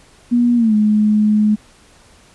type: tone with pitch glide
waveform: sine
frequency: 240.6 to 211.9 Hz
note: B3 to G#3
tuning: -45 to +35 cents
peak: -10 dBFS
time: 0.31-1.56 s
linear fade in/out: 20 ms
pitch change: -220 cents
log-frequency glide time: 0.56-0.74 s
effects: pink hiss -48 dBFS RMS until 2.34 s + resampled to 24000 Hz